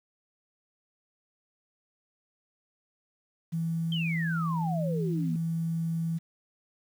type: tone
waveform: sine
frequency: 164.81 Hz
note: E3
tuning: in tune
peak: -27 dBFS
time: 3.52-6.19 s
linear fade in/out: 20 ms
type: exponential sweep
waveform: sine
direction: down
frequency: 3200 to 221.4 Hz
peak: -32 dBFS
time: 3.92-5.36 s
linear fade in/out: 2 ms
effects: 9-bit